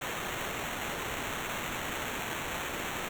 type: noise with sample-and-hold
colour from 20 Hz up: white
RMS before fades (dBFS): -36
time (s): 0.01-3.09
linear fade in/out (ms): 10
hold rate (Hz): 4900
effects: none